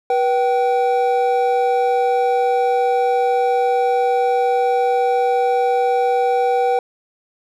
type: tone pair together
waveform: triangle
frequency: 486.1 / 771.6 Hz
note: B4 / G5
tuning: -28 / -28 cents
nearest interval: minor sixth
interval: 800 cents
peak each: -15 dBFS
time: 0.1-6.79 s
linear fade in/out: 2 ms
effects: none